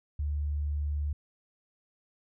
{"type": "tone", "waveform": "sine", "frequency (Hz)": 73.42, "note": "D2", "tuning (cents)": 0, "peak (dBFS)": -28, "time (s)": [0.19, 1.13], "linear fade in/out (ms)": 5, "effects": []}